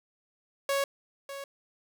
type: tone with echo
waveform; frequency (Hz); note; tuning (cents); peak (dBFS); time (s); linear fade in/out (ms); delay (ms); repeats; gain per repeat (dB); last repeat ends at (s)
sawtooth; 554.4; C#5; 0; -22; 0.69-0.84; 2; 600; 1; -12; 1.44
effects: none